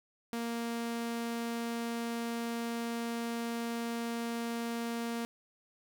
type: tone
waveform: sawtooth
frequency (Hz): 233.1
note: A#3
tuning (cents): 0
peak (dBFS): -30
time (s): 0.33-5.25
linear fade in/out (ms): 0
effects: none